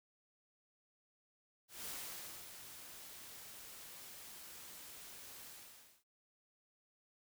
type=noise with ADSR envelope; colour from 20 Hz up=white; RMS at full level=-45 dBFS; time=1.68-6.04 s; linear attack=180 ms; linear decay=610 ms; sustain=-8 dB; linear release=580 ms; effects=none